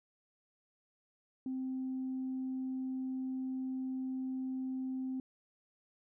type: tone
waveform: sine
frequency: 260.5 Hz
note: C4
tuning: 7 cents flat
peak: -34 dBFS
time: 1.46-5.2 s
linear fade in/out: 2 ms
effects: tanh soft clip ceiling -31 dBFS